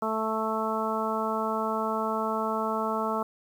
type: harmonic tone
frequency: 220 Hz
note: A3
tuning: in tune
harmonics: 1 / 2 / 3 / 4 / 5 / 6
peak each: -33 / -33 / -33 / -33 / -33 / -33 dBFS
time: 0.02-3.23 s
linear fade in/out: 5 ms
effects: 9-bit